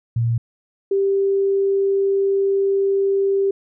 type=tone pair in turn; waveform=sine; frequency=116.54 / 393 Hz; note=A#2 / G4; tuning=0 / +4 cents; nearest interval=octave + major sixth; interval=2104 cents; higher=second; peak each=-16 / -15 dBFS; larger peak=second; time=0.16-0.38 / 0.91-3.51 s; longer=second; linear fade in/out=5 ms; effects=none